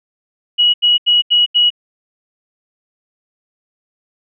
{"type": "tone bursts", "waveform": "sine", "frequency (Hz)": 2914, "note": "F#7", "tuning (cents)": -27, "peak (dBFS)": -8, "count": 5, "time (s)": [0.58, 1.704], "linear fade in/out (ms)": 20, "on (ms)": 160, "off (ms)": 81, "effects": []}